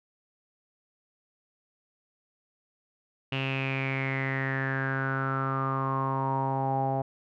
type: tone with low-pass filter sweep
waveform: sawtooth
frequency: 134.3 Hz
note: C3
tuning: 46 cents sharp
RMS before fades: -29 dBFS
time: 3.32-7.02 s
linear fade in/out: 5 ms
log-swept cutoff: 2800 to 740 Hz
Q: 9.1
effects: none